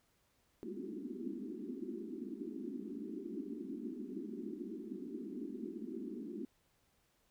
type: band-pass noise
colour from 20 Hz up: pink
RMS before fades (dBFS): -44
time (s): 0.63-6.45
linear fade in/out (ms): 0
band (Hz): 200 to 390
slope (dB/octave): 96
effects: pink hiss -75 dBFS RMS until 7.3 s